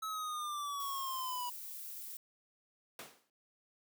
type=linear sweep; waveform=square; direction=down; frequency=1300 to 970 Hz; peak=-38 dBFS; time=0.02-1.5 s; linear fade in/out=10 ms
type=noise; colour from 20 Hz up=violet; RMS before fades=-46 dBFS; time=0.8-2.17 s; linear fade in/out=2 ms
type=noise with exponential decay; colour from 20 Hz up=pink; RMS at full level=-43 dBFS; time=2.99-3.3 s; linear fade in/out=2 ms; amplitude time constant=67 ms
effects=high-pass 300 Hz 12 dB/octave